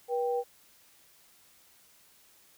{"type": "tone pair together", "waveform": "sine", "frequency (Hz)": [483.1, 785.2], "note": ["B4", "G5"], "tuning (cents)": [-38, 3], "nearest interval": "minor sixth", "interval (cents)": 841, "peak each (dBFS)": [-28, -33], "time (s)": [0.08, 0.44], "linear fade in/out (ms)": 50, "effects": ["white hiss -61 dBFS RMS until 2.57 s"]}